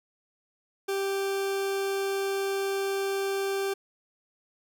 40% pulse tone, 392 Hz, G4, in tune, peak -26 dBFS, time 0.88-3.74 s, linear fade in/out 10 ms, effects none

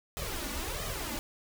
pink noise with flanger, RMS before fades -36 dBFS, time 0.17-1.19 s, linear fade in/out 0 ms, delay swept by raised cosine 1.6 to 3.5 ms, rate 1.5 Hz, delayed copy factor +0.8, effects none

